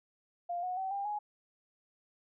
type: tone with pitch steps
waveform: sine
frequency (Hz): 698.5 / 730.3 / 763.5 / 798.2 / 834.5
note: F5 / F#5 / G5 / G5 / G#5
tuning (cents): 0 / -23 / -46 / +31 / +8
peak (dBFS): -33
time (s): 0.49-1.19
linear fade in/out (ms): 10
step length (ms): 140
effects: none